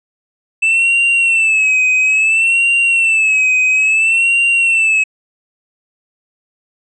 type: tone with vibrato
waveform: triangle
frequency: 2637 Hz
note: E7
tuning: in tune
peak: -8 dBFS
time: 0.62-5.04 s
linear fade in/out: 10 ms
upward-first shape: sine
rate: 0.59 Hz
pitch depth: 83 cents each way
effects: resampled to 22050 Hz